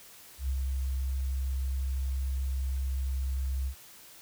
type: tone with ADSR envelope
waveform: sine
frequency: 66.2 Hz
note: C2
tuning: 21 cents sharp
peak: -26 dBFS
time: 0.38-3.75 s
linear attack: 110 ms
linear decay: 52 ms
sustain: -2 dB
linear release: 81 ms
effects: white hiss -52 dBFS RMS until 4.21 s